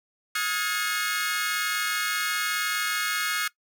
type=tone cluster; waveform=sawtooth; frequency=1264 / 1431 / 1650 / 1755 / 2166 Hz; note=D#6 / F6 / G#6 / A6 / C#7; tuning=+27 / +42 / -12 / -5 / -41 cents; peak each=-28 / -27 / -28 / -33 / -27 dBFS; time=0.35-3.48 s; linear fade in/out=5 ms; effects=noise-tail reverb RT60 0.1 s tail -20 dB re dry